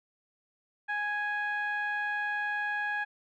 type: tone with low-pass filter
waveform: 15% pulse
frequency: 830.6 Hz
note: G#5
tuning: in tune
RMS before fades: -32 dBFS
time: 0.88-3.05 s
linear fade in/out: 20 ms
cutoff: 1700 Hz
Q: 2.4
effects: none